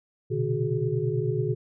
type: tone cluster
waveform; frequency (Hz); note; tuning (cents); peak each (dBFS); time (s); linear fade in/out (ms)
sine; 120.3 / 129.4 / 148.5 / 370.2 / 421.3; B2 / C3 / D3 / F#4 / G#4; -45 / -19 / +20 / +1 / +25; -30; 0.3-1.55; 20
effects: none